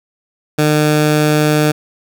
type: tone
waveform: 15% pulse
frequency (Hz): 151.4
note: D#3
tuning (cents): -47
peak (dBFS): -4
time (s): 0.58-1.72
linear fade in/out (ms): 10
effects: none